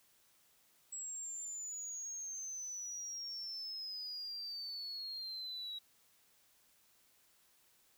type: exponential sweep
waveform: sine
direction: down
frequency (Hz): 7750 to 3858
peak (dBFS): -40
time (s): 0.92-5.79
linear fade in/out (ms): 10
effects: tanh soft clip ceiling -38 dBFS + white hiss -70 dBFS RMS until 7.97 s